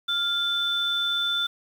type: tone pair together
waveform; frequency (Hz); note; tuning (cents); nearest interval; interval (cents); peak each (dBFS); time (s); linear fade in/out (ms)
sine; 1396.9 / 3524; F6 / A7; 0 / +2; octave + major third; 1602; -28 / -23; 0.08-1.47; 10
effects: tanh soft clip ceiling -15 dBFS + 8-bit